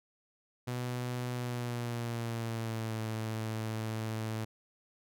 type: tone with pitch glide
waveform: sawtooth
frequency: 123.47 to 110.64 Hz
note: B2 to A2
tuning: 0 to +10 cents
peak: -30 dBFS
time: 0.67-4.45 s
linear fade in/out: 10 ms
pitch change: -190 cents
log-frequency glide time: 1.32-3.01 s
effects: none